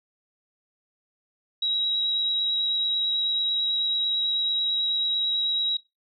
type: tone with vibrato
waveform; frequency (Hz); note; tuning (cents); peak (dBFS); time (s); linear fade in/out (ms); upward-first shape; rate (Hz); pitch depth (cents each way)
sine; 3850; B7; -45; -22; 1.62-5.77; 5; sine; 9.1; 10
effects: noise-tail reverb RT60 0.2 s tail -19 dB re dry